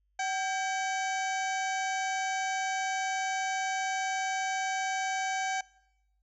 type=harmonic tone with a mistuned harmonic; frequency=762 Hz; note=G5; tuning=49 cents flat; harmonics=1 / 2 / 3 / 4 / 5 / 6 / 7 / 8 / 9 / 10; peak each=-31 / -36 / -38 / -46 / -49 / -49 / -52 / -42 / -45 / -56 dBFS; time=0.19-5.61 s; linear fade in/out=5 ms; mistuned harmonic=2; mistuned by=+81 cents; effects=noise-tail reverb RT60 0.9 s tail -24 dB re dry + added 50 Hz sine -70 dBFS peak until 6.22 s